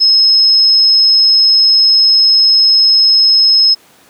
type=tone; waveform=sine; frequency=5170 Hz; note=E8; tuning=34 cents flat; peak=-5 dBFS; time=0-3.75 s; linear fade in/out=20 ms; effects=pink hiss -45 dBFS RMS until 4.09 s + high-pass 200 Hz 12 dB/octave